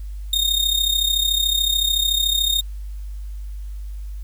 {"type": "tone with amplitude modulation", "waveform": "40% pulse", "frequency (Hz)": 3692, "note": "A#7", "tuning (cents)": -17, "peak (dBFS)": -13, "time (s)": [0.33, 2.61], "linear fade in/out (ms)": 2, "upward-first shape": "sine", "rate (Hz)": 33.7, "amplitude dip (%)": 70, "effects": ["added 50 Hz sine -28 dBFS peak until 4.23 s", "white hiss -56 dBFS RMS until 4.23 s"]}